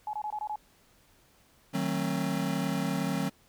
sine tone bursts, 847 Hz, G#5, 34 cents sharp, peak -31 dBFS, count 6, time 0.07-0.558 s, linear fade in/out 2 ms, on 63 ms, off 22 ms
square chord, D# diminished seventh, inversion none, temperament just, 155.56 / 186.68 / 224 / 268.8 Hz, D#3 / F#3 / A3 / C4, 0 / +16 / +31 / +47 cents, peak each -35 / -33 / -37 / -34 dBFS, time 1.73-3.3 s, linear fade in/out 20 ms
effects pink hiss -63 dBFS RMS until 3.48 s

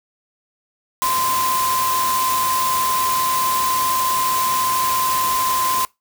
sine tone in noise, 1034 Hz, C6, 21 cents flat, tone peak -18 dBFS, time 1.02-5.85 s, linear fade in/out 0 ms, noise white, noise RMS -24 dBFS, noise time 1.02-5.85 s, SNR +3 dB, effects noise-tail reverb RT60 0.2 s tail -23 dB re dry

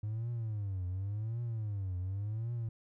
triangle tone with vibrato, 103.83 Hz, G#2, in tune, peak -31 dBFS, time 0.03-2.69 s, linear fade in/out 5 ms, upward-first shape triangle, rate 0.9 Hz, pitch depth 260 cents each way, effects tanh soft clip ceiling -29 dBFS

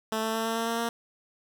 10% pulse tone with pitch steps, 220 / 222 / 224.1 / 226.2 / 228.3 / 230.4 / 232.5 Hz, A3 / A3 / A3 / A3 / A#3 / A#3 / A#3, 0 / +16 / +32 / +48 / -36 / -20 / -4 cents, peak -19 dBFS, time 0.12-0.89 s, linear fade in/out 2 ms, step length 110 ms, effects none

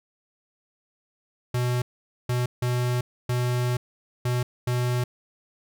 square tone bursts at uneven times, 123.47 Hz, B2, in tune, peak -23 dBFS, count 6, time 1.54-1.82 / 2.29-2.46 / 2.62-3.01 / 3.29-3.77 / 4.25-4.43 / 4.67-5.04 s, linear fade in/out 5 ms, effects none

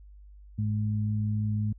sine tone pair together, 105.95 / 211.9 Hz, G#2 / G#3, +35 / +35 cents, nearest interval octave, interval 1200 cents, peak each -26 / -32 dBFS, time 0.58-1.73 s, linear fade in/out 10 ms, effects added 50 Hz sine -47 dBFS peak until 1.78 s

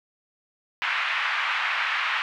white band-pass noise, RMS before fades -26 dBFS, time 0.82-2.22 s, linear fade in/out 0 ms, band 1000 to 2600 Hz, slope 24 dB/octave, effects none

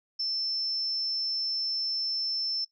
sine tone, 5320 Hz, E8, 15 cents sharp, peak -27 dBFS, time 0.19-2.65 s, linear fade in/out 10 ms, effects noise-tail reverb RT60 0.1 s tail -18 dB re dry

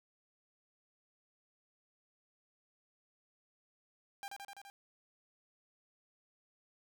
sawtooth tone with echo, 797 Hz, G5, 28 cents sharp, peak -38 dBFS, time 4.23-4.28 s, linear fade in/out 0 ms, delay 84 ms, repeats 5, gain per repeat -2 dB, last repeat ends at 4.7 s, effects none

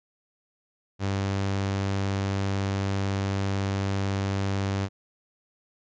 sawtooth tone, 98 Hz, G2, in tune, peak -21 dBFS, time 0.99-4.89 s, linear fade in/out 50 ms, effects resampled to 16000 Hz

